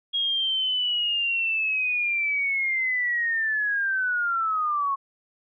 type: linear sweep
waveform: sine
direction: down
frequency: 3291 to 1087 Hz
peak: -22 dBFS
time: 0.13-4.96 s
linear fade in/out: 20 ms
effects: none